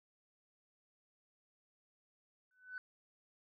sine tone with exponential growth, 1500 Hz, F#6, 23 cents sharp, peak -38 dBFS, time 2.51-2.78 s, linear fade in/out 1 ms, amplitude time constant 57 ms, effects tanh soft clip ceiling -37 dBFS

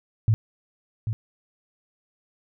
sine tone with echo, 109.9 Hz, A2, 2 cents flat, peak -15 dBFS, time 0.28-0.34 s, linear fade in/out 0 ms, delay 790 ms, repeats 1, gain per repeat -8 dB, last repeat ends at 1.13 s, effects none

